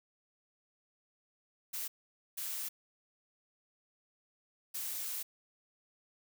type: noise bursts at uneven times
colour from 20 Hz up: blue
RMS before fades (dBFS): -39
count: 3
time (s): 1.73-1.88 / 2.37-2.69 / 4.74-5.23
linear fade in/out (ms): 10
effects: none